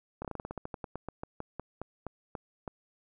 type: slowing click train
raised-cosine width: 1 ms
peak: -23 dBFS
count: 21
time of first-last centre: 0.22-2.678 s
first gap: 27 ms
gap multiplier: 1.14
effects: none